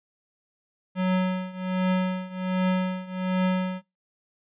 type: tone with tremolo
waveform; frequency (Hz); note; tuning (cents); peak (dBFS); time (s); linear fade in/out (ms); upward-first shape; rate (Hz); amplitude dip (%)
square; 185; F#3; 0; -20; 0.95-3.82; 50; triangle; 1.3; 90
effects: noise-tail reverb RT60 0.2 s tail -23 dB re dry + resampled to 8000 Hz